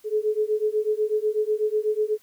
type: beating tone pair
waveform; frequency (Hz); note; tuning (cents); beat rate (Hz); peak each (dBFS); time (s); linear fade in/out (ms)
sine; 423.7 / 431.8; G#4 / A4; +35 / -33; 8.1; -24 / -24; 0.04-2.18; 50
effects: white hiss -59 dBFS RMS until 2.22 s